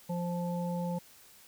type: harmonic tone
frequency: 174.61 Hz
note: F3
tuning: in tune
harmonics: 1 / 3 / 5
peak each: -32 / -38 / -41 dBFS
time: 0.09-0.99 s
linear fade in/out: 10 ms
effects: white hiss -57 dBFS RMS until 1.47 s